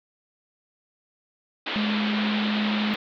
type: band-pass noise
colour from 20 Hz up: white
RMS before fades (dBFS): -30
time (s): 1.66-2.96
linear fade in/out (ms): 5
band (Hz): 210 to 3900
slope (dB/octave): 48
type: tone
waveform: sine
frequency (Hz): 211.2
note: G#3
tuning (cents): +29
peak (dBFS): -23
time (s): 1.76-2.94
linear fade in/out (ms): 0
effects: none